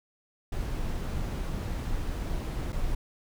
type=noise with dropouts; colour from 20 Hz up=brown; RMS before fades=-31 dBFS; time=0.52-2.95 s; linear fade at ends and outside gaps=5 ms; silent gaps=2.723-2.727 s; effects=none